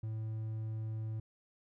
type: tone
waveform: triangle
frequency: 110 Hz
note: A2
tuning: in tune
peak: -34 dBFS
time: 0.03-1.2 s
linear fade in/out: 5 ms
effects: none